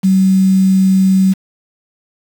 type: tone with quantisation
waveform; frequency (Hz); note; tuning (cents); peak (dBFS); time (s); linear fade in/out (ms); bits
sine; 190.3; F#3; +49; -7; 0.03-1.34; 20; 5
effects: none